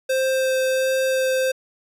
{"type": "tone with vibrato", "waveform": "square", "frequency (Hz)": 523.3, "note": "C5", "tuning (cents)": 0, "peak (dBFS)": -19, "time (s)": [0.09, 1.52], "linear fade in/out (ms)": 10, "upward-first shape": "sine", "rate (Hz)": 1.4, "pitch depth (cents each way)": 8, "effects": ["resampled to 32000 Hz"]}